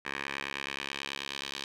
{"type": "tone with band-pass filter sweep", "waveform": "10% pulse", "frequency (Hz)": 69.3, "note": "C#2", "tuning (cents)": 0, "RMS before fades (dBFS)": -38, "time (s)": [0.05, 1.65], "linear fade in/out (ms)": 5, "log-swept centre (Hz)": [2000, 3700], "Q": 1.8, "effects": []}